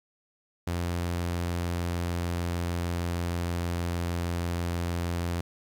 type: tone with pitch glide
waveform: sawtooth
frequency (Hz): 86.8 to 86.25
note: F2 to F2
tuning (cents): -10 to -21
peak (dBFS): -24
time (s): 0.67-5.41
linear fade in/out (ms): 5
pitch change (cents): -11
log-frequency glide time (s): 0.93-4.68
effects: 10-bit